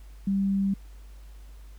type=tone; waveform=sine; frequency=196 Hz; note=G3; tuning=in tune; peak=-22 dBFS; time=0.27-0.74 s; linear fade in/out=5 ms; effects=added 50 Hz sine -43 dBFS peak until 1.78 s + pink hiss -60 dBFS RMS until 1.78 s